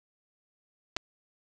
clicks, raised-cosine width 0.2 ms, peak -14 dBFS, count 2, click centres 0.965 / 0.968 s, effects none

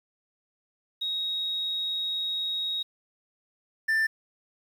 sine / triangle tone pair in turn, 3776 / 1778.1 Hz, A#7 / A6, +22 / +18 cents, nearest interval octave + minor second, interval 1304 cents, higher first, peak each -27 / -20 dBFS, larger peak second, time 1.01-2.83 / 3.88-4.07 s, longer first, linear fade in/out 10 ms, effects 9-bit

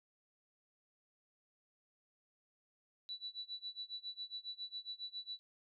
sine tone with tremolo, 3951 Hz, B7, in tune, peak -40 dBFS, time 3.09-5.39 s, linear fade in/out 0 ms, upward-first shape sine, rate 7.3 Hz, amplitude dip 95%, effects none

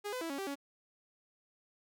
sawtooth tone with pitch steps, 411.4 / 505 / 329.7 / 278 / 390.1 / 280.8 Hz, G#4 / B4 / E4 / C#4 / G4 / C#4, -16 / +39 / 0 / +5 / -8 / +22 cents, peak -33 dBFS, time 0.04-0.556 s, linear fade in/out 20 ms, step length 86 ms, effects none

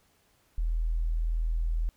sine tone, 40.81 Hz, E1, 17 cents flat, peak -25 dBFS, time 0.58-1.89 s, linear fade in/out 0 ms, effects pink hiss -67 dBFS RMS until 1.96 s

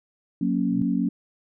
sine chord, F# major, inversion none, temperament equal with one note detuned, 183.61 / 233.1 / 277.2 Hz, F#3 / A#3 / C#4, -13 / 0 / 0 cents, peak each -25 dBFS, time 0.41-1.09 s, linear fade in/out 5 ms
sine tone with exponential growth, 126.6 Hz, B2, 43 cents sharp, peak -27 dBFS, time 0.52-0.82 s, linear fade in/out 0 ms, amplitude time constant 65 ms
effects none

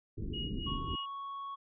pink low-pass noise, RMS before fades -38 dBFS, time 0.17-0.96 s, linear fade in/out 10 ms, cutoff 390 Hz, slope 48 dB/octave
sine tone with tremolo, 2885 Hz, F#7, 44 cents flat, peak -37 dBFS, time 0.33-1.06 s, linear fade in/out 10 ms, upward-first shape sine, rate 3.5 Hz, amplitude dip 90%
triangle tone, 1109 Hz, C#6, in tune, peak -37 dBFS, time 0.66-1.56 s, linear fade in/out 20 ms
effects resampled to 11025 Hz

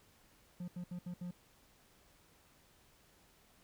triangle tone bursts at uneven times, 177.2 Hz, F3, 25 cents sharp, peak -38 dBFS, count 5, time 0.6-0.68 / 0.76-0.84 / 0.91-0.99 / 1.06-1.14 / 1.21-1.31 s, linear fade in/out 5 ms, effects pink hiss -67 dBFS RMS until 3.63 s

